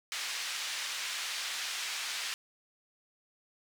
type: band-pass noise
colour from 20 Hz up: pink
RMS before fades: -37 dBFS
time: 0.12-2.34 s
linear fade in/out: 0 ms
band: 2000 to 6500 Hz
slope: 12 dB/octave
effects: none